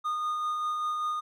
triangle tone with tremolo, 1227 Hz, D#6, 25 cents flat, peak -25 dBFS, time 0.04-1.21 s, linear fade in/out 20 ms, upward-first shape sine, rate 5.1 Hz, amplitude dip 25%, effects none

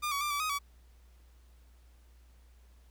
sawtooth tone with pitch steps, 1205 / 1129 / 1188 / 1152 / 1253 / 1139 Hz, D6 / C#6 / D6 / D6 / D#6 / C#6, +44 / +31 / +20 / -34 / +12 / +47 cents, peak -27 dBFS, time 0.02-0.59 s, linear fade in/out 20 ms, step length 95 ms, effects added 60 Hz sine -56 dBFS peak until 2.9 s + pink hiss -69 dBFS RMS until 2.9 s

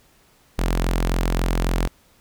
sawtooth tone with notch filter, 43.65 Hz, F1, in tune, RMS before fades -21 dBFS, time 0.58-1.88 s, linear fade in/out 10 ms, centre 91 Hz, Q 1.4, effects pink hiss -57 dBFS RMS until 2.2 s

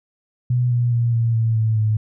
sine tone with pitch steps, 123.47 / 120.79 / 118.17 / 115.6 / 113.09 / 110.64 / 108.23 Hz, B2 / B2 / A#2 / A#2 / A2 / A2 / A2, 0 / -38 / +24 / -14 / +48 / +10 / -28 cents, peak -15 dBFS, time 0.5-1.97 s, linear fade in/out 5 ms, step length 210 ms, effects none

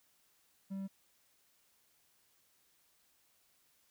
triangle tone, 194.1 Hz, G3, 17 cents flat, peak -36 dBFS, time 0.7-0.88 s, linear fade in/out 20 ms, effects white hiss -72 dBFS RMS until 3.9 s

